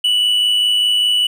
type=tone pair together; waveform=triangle; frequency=2855 / 2960 Hz; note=F7 / F#7; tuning=+37 / 0 cents; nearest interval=minor second; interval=63 cents; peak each=-22 / -11 dBFS; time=0.04-1.27 s; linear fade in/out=5 ms; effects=none